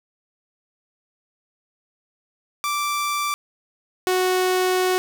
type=tone pair in turn; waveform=sawtooth; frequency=1171 / 368.8 Hz; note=D6 / F#4; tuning=-5 / -6 cents; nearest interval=octave + minor sixth; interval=2001 cents; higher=first; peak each=-18 / -14 dBFS; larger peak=second; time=2.64-3.34 / 4.07-4.98 s; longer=second; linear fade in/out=0 ms; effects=7-bit